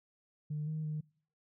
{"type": "tone with pitch steps", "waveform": "sine", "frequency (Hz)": [150.3, 155.9, 153], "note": ["D3", "D#3", "D#3"], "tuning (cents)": [40, 4, -29], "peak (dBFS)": -33, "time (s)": [0.5, 1.01], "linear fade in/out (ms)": 10, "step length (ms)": 170, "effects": ["noise-tail reverb RT60 0.5 s tail -25 dB re dry", "tanh soft clip ceiling -30 dBFS"]}